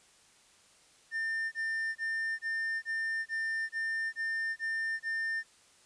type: tone bursts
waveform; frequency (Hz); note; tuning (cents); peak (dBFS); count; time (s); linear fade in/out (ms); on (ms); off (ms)
triangle; 1800; A6; +39; -29; 10; 1.11-5.435; 50; 410; 25
effects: white hiss -62 dBFS RMS until 5.85 s + resampled to 22050 Hz